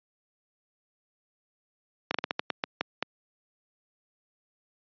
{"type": "slowing click train", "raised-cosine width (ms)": 0.3, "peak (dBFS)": -10, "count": 10, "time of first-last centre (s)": [2.11, 3.026], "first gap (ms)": 34, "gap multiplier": 1.26, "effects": ["high-pass 200 Hz 12 dB/octave", "resampled to 11025 Hz"]}